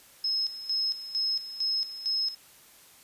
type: tone with tremolo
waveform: sine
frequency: 5170 Hz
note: E8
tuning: 34 cents flat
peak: -25 dBFS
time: 0.24-2.35 s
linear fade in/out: 5 ms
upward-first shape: square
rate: 2.2 Hz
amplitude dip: 75%
effects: white hiss -55 dBFS RMS until 3.03 s + resampled to 32000 Hz